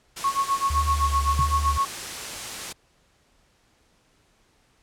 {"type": "noise", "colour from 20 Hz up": "white", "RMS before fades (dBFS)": -33, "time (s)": [0.16, 2.73], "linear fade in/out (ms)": 10}
{"type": "tone with tremolo", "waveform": "sine", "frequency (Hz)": 1100, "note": "C#6", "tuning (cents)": -14, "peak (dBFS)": -18, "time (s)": [0.24, 1.85], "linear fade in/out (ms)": 2, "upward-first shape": "sine", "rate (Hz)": 7.8, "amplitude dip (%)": 90}
{"type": "tone with vibrato", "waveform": "sine", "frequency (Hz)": 72.7, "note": "D2", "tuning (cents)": -17, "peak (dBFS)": -23, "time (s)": [0.7, 1.78], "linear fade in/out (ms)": 5, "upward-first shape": "triangle", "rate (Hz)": 1.5, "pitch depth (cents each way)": 64}
{"type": "tone with exponential decay", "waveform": "sine", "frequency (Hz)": 130.1, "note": "C3", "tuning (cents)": -9, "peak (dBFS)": -18, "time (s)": [1.39, 1.49], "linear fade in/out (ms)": 0, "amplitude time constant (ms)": 21}
{"effects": ["pink hiss -63 dBFS RMS until 4.82 s", "low-pass 9000 Hz 12 dB/octave"]}